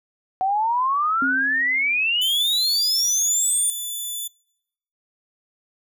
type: exponential sweep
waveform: sine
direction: up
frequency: 743 to 9397 Hz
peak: -18 dBFS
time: 0.41-3.7 s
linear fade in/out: 0 ms
type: tone with exponential decay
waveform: sine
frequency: 266.7 Hz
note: C4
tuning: 33 cents sharp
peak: -22 dBFS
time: 1.22-2.14 s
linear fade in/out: 2 ms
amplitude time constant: 200 ms
type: tone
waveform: 5% pulse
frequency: 3487 Hz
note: A7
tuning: 16 cents flat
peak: -19 dBFS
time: 2.21-4.28 s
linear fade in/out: 10 ms
effects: noise-tail reverb RT60 0.8 s tail -25 dB re dry